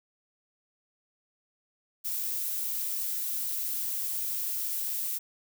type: noise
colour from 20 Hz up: violet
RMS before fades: -32 dBFS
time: 2.04-5.19 s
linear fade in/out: 20 ms
effects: none